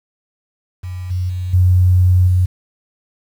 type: tone with level steps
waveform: sine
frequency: 91 Hz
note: F#2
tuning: 28 cents flat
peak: -23 / -16 / -19 / -8 / -10 dBFS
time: 0.83-2.46 s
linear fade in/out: 10 ms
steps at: 1.1 / 1.29 / 1.53 / 2.27 s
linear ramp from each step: 10 ms
effects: 7-bit